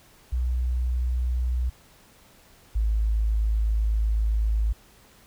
sine tone pair in turn, 61.74 / 53.97 Hz, B1 / A1, 0 / -33 cents, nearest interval major second, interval 233 cents, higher first, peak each -22 / -20 dBFS, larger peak second, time 0.32-1.7 / 2.75-4.73 s, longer second, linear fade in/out 10 ms, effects pink hiss -55 dBFS RMS until 5.26 s

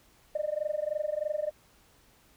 sine tone with amplitude modulation, 605 Hz, D#5, 49 cents flat, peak -24 dBFS, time 0.35-1.51 s, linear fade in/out 5 ms, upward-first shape sine, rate 23.2 Hz, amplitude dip 95%, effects tanh soft clip ceiling -21 dBFS + pink hiss -62 dBFS RMS until 2.36 s

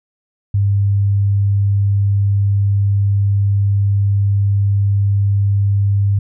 sine tone, 100 Hz, G2, 35 cents sharp, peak -11 dBFS, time 0.54-6.19 s, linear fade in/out 5 ms, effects none

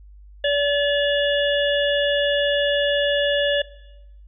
harmonic tone, 574 Hz, D5, 40 cents flat, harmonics 1 / 3 / 5 / 6, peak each -19 / -24 / -26 / -27 dBFS, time 0.44-3.62 s, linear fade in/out 5 ms, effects noise-tail reverb RT60 0.9 s tail -19 dB re dry + added 50 Hz sine -42 dBFS peak until 4.27 s

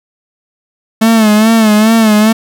45% pulse tone with vibrato, 218.7 Hz, A3, 10 cents flat, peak -5 dBFS, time 1.01-2.33 s, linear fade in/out 10 ms, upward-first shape sine, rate 2.4 Hz, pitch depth 70 cents each way, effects none

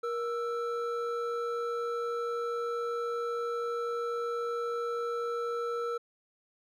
triangle tone pair together, 472.2 / 1324 Hz, A#4 / E6, +22 / +7 cents, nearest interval octave + tritone, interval 1785 cents, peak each -30 / -34 dBFS, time 0.03-5.98 s, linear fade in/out 10 ms, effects none

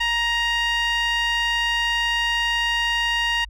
sawtooth tone with band-pass filter, 938 Hz, A#5, 11 cents sharp, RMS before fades -22 dBFS, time 0-3.45 s, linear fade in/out 10 ms, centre 2400 Hz, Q 2.4, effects added 50 Hz sine -37 dBFS peak until 3.49 s

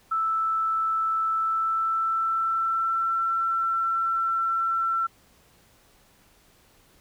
sine tone with pitch glide, 1318.5 to 1345.4 Hz, E6 to E6, 0 to +35 cents, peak -22 dBFS, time 0.11-5.07 s, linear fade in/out 10 ms, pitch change +35 cents, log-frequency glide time 1.32-3.19 s, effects pink hiss -59 dBFS RMS until 7 s

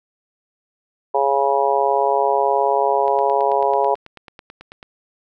harmonic tone, 138.59 Hz, C#3, in tune, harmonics 3 / 4 / 5 / 6 / 7, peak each -21 / -21 / -21 / -21 / -21 dBFS, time 1.14-3.95 s, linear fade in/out 10 ms
click train, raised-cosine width 0.3 ms, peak -22 dBFS, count 17, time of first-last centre 3.08-4.829 s, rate 9.15 Hz
effects none

